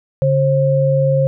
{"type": "tone pair together", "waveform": "sine", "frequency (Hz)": [141.9, 533.3], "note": ["C#3", "C5"], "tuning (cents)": [41, 33], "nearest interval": "octave + major seventh", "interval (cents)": 2292, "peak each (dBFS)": -14, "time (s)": [0.22, 1.27], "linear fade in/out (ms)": 0, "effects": []}